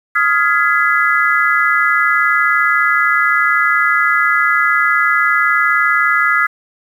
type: chord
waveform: sine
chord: F half-diminished seventh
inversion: third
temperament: just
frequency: 1257.2 / 1396.9 / 1676.3 / 2012 Hz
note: Eb6 / F6 / Ab6 / Cb7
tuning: +18 / 0 / +16 / +32 cents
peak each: -16 dBFS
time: 0.15-6.47 s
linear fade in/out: 10 ms
effects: 7-bit